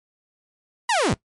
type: linear sweep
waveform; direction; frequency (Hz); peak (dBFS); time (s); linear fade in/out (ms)
sawtooth; down; 1000 to 69.3; -14; 0.89-1.14; 5
effects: noise-tail reverb RT60 0.1 s tail -19 dB re dry + MP3 48 kbps